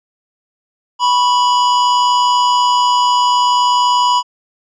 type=tone pair together; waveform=square; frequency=984 / 1104.5 Hz; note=B5 / C#6; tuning=-7 / -7 cents; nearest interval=major second; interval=200 cents; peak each=-11 / -23 dBFS; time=0.99-4.23 s; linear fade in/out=50 ms; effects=resampled to 16000 Hz